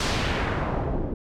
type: noise with low-pass filter sweep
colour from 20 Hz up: pink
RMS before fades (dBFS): -26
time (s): 0-1.14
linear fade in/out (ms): 5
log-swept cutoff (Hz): 6400 to 370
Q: 1
effects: none